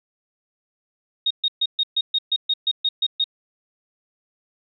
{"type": "tone bursts", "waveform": "sine", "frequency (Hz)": 3729, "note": "A#7", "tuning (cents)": 0, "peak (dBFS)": -17, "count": 12, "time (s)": [1.26, 3.242], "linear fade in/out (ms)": 5, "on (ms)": 46, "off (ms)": 130, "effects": []}